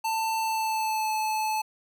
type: tone with pitch glide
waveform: square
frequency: 890 to 867.2 Hz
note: A5 to A5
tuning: +20 to -25 cents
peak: -26 dBFS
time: 0.04-1.62 s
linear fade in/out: 10 ms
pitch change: -45 cents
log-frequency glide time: 0.39-1.11 s
effects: none